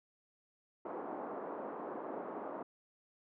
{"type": "band-pass noise", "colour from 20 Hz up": "pink", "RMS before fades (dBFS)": -43, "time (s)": [0.85, 2.63], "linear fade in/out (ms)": 5, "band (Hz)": [270, 1100], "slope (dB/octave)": 24, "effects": []}